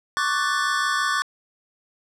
square chord, D major seventh, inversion third, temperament equal with one note detuned, 1108.7 / 1174.7 / 1493.7 / 1760 Hz, C#6 / D6 / F#6 / A6, 0 / 0 / +16 / 0 cents, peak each -27 dBFS, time 0.17-1.22 s, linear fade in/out 0 ms, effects low-pass 8000 Hz 12 dB/octave

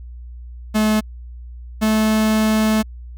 45% pulse tone pair in turn, 215.2 / 217.4 Hz, A3 / A3, -38 / -21 cents, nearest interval unison, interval 17 cents, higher second, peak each -14 dBFS, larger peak neither, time 0.74-1.01 / 1.81-2.83 s, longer second, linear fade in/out 20 ms, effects added 60 Hz sine -32 dBFS peak until 3.17 s

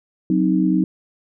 sine chord, C diminished, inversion second, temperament equal, 185 / 261.6 / 311.1 Hz, Gb3 / C4 / Eb4, 0 / 0 / 0 cents, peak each -18 / -21 / -18 dBFS, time 0.3-0.84 s, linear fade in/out 2 ms, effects none

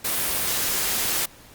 white noise, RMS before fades -24 dBFS, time 0.04-1.26 s, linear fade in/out 10 ms, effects pink hiss -48 dBFS RMS until 1.54 s + Opus 48 kbps

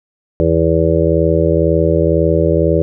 harmonic tone, 82 Hz, E2, 9 cents flat, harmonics 1 / 2 / 4 / 5 / 6 / 7, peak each -17 / -17 / -17 / -17 / -17 / -17 dBFS, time 0.4-2.82 s, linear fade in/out 0 ms, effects none

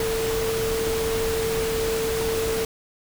sine tone in noise, 448.7 Hz, A4, 34 cents sharp, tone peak -23 dBFS, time 0-2.65 s, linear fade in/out 2 ms, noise pink, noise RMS -29 dBFS, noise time 0-2.65 s, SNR +3 dB, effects none

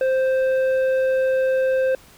sine tone with tanh clipping, 523.3 Hz, C5, in tune, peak -18 dBFS, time 0.01-1.95 s, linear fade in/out 2 ms, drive 8 dB, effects pink hiss -49 dBFS RMS until 2.17 s

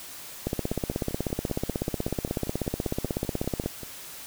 two click trains, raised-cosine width 2 ms, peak -24 / -13 dBFS, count 17 / 53, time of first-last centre 0.72-3.833 / 0.47-3.66 s, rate 5.14 / 16.3 Hz, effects white hiss -42 dBFS RMS until 4.26 s

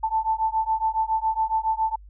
sine beating tone pair, 880 / 887.2 Hz, A5 / A5, 0 / +14 cents, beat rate 7.2 Hz, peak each -24 dBFS, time 0.03-1.96 s, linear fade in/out 10 ms, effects added 50 Hz sine -43 dBFS peak until 2.09 s

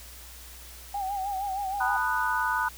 sine tone with vibrato, 784 Hz, G5, in tune, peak -28 dBFS, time 0.94-1.97 s, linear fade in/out 5 ms, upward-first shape sine, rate 6.4 Hz, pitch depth 75 cents each way
sine chord, B dominant seventh, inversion third, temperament just, 889 / 987.8 / 1234.7 / 1481.6 Hz, A5 / B5 / D#6 / F#6, +18 / 0 / -14 / +2 cents, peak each -31 / -29 / -32 / -28 dBFS, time 1.8-2.69 s, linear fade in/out 10 ms
effects added 60 Hz sine -47 dBFS peak until 2.77 s + white hiss -47 dBFS RMS until 2.77 s

